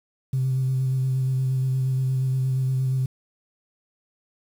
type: tone with vibrato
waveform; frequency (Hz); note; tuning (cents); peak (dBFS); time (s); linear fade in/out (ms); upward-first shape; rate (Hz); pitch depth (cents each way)
sine; 130.81; C3; 0; -19; 0.33-3.06; 5; square; 8.5; 16
effects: tanh soft clip ceiling -16 dBFS + 8-bit